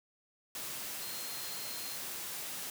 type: tone in noise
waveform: sine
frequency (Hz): 4186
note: C8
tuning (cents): 0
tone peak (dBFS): -47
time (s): 1.02-1.96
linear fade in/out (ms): 2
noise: white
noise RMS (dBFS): -41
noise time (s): 0.55-2.7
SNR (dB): -9
effects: high-pass 100 Hz 12 dB/octave